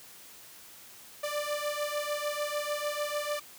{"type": "beating tone pair", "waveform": "sawtooth", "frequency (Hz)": [587.3, 594], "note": ["D5", "D5"], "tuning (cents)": [0, 20], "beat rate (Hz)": 6.7, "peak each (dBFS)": -30, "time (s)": [1.23, 3.4], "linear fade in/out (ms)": 10, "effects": ["white hiss -51 dBFS RMS until 3.58 s", "high-pass 60 Hz 12 dB/octave"]}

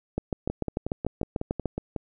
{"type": "two click trains", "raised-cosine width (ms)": 2, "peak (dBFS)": [-13, -16], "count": [11, 9], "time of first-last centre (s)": [[0.18, 1.657], [0.5, 1.963]], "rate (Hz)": [6.77, 5.47], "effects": []}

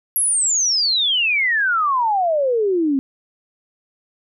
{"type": "exponential sweep", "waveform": "sine", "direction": "down", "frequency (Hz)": [11470, 261.6], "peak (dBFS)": -15, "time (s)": [0.16, 2.99], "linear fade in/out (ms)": 0, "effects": []}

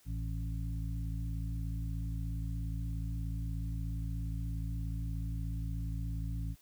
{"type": "harmonic tone with a mistuned harmonic", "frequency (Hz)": 55, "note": "A1", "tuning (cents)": 0, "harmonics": [1, 2, 3, 5], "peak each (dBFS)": [-36, -39, -43, -49], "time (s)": [0.05, 6.56], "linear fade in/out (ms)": 50, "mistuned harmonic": 2, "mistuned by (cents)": 29, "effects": ["white hiss -65 dBFS RMS until 6.61 s"]}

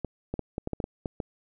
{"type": "clicks", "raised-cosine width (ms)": 2, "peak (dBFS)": -17, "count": 10, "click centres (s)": [0.047, 0.34, 0.393, 0.581, 0.674, 0.733, 0.802, 0.841, 1.058, 1.202], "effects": []}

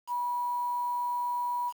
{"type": "tone with quantisation", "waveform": "sine", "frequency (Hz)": 972, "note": "B5", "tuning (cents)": -28, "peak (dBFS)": -28, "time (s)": [0.07, 1.73], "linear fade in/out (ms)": 50, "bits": 8, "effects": []}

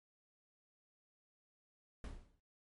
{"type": "noise with exponential decay", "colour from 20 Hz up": "brown", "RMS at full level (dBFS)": -40, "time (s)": [2.04, 2.4], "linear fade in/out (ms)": 2, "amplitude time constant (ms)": 78, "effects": ["MP3 48 kbps"]}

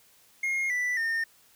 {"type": "tone with pitch steps", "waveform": "triangle", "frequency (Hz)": [2142, 1975.6, 1822.1], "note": ["C7", "B6", "A#6"], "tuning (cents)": [40, 0, -40], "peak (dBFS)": -24, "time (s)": [0.43, 1.24], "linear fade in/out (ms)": 5, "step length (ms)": 270, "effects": ["white hiss -60 dBFS RMS until 1.55 s"]}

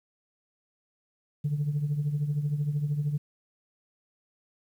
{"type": "tone with tremolo", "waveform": "sine", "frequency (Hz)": 146.83, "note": "D3", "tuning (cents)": 0, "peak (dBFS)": -21, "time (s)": [1.44, 3.18], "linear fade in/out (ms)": 10, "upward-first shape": "triangle", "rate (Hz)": 13, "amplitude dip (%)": 75, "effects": ["tanh soft clip ceiling -21 dBFS", "10-bit"]}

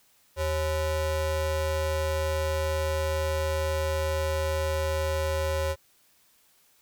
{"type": "ring-modulated tone", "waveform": "square", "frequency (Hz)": 233.1, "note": "A#3", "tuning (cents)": 0, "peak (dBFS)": -23, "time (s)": [0.36, 5.76], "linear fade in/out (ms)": 50, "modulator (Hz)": 312, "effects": ["white hiss -63 dBFS RMS until 6.81 s"]}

